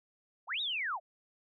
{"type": "linear two-way sweep", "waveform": "sine", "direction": "up then down", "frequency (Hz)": [587.3, 3868, 587.3], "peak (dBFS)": -32, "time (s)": [0.47, 1], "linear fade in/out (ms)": 50, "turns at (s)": 0.61, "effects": []}